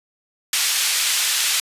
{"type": "band-pass noise", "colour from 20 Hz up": "pink", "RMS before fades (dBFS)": -20, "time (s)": [0.53, 1.6], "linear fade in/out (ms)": 2, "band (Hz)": [2600, 12000], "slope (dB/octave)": 12, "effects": ["resampled to 32000 Hz"]}